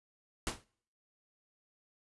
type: noise with exponential decay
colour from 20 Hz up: pink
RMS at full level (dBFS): -31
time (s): 0.47-0.64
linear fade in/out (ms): 0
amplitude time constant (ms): 35
effects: noise-tail reverb RT60 0.6 s tail -26 dB re dry + resampled to 24000 Hz